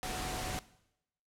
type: tone in noise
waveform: sine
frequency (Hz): 740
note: F#5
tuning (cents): 0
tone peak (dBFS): -42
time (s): 0.03-0.59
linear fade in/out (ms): 0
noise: pink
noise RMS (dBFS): -38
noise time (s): 0.03-0.59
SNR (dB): -7
effects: noise-tail reverb RT60 0.8 s tail -18 dB re dry + low-pass 11000 Hz 12 dB/octave